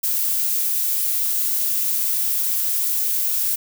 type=noise; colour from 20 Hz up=violet; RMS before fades=-21 dBFS; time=0.03-3.56 s; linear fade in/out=10 ms; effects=none